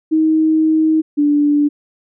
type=tone pair in turn; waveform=sine; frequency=315.4 / 292.4 Hz; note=D#4 / D4; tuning=+24 / -7 cents; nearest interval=minor second; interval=131 cents; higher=first; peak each=-10 dBFS; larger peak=neither; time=0.11-1.02 / 1.17-1.69 s; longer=first; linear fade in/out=20 ms; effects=none